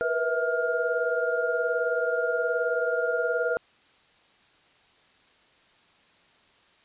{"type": "tone cluster", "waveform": "sine", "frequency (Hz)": [476.3, 495.1, 653, 1411], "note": ["A#4", "B4", "E5", "F6"], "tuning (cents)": [37, 4, -17, 17], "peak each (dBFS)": -29, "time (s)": [0.01, 3.57], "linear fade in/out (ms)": 0, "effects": ["white hiss -60 dBFS RMS until 6.84 s", "resampled to 8000 Hz"]}